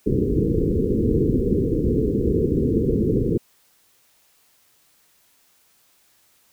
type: low-pass noise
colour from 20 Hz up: white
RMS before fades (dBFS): -20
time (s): 0.06-3.38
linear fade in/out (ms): 10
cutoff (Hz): 470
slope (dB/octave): 96
effects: white hiss -60 dBFS RMS until 6.52 s